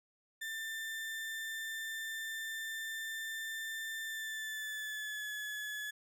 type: tone with pitch glide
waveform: 35% pulse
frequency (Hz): 1785 to 1708.3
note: A6 to G#6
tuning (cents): +24 to +48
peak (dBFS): -37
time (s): 0.41-5.91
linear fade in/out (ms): 10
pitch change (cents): -76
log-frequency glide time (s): 4.03-5.28
effects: none